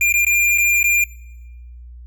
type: tone with dropouts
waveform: square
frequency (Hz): 2398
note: D7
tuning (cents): +36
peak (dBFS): -14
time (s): 0.01-1.04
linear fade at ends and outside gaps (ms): 2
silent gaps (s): 0.125-0.139 / 0.249-0.266 / 0.577-0.582 / 0.83-0.841
effects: noise-tail reverb RT60 1.0 s tail -20 dB re dry + added 60 Hz sine -35 dBFS peak until 2.06 s